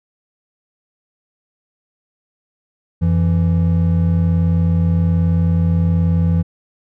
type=tone pair together; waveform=triangle; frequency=88.78 / 167.6 Hz; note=F2 / E3; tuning=+29 / +29 cents; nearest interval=major seventh; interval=1100 cents; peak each=-13 dBFS; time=3.01-6.43 s; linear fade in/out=20 ms; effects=none